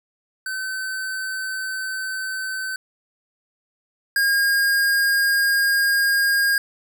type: tone pair in turn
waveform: square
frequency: 1531 / 1622 Hz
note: G6 / G#6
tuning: -41 / -41 cents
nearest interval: minor second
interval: 100 cents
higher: second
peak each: -26 / -17 dBFS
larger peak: second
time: 0.46-2.76 / 4.16-6.58 s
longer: second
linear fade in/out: 2 ms
effects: none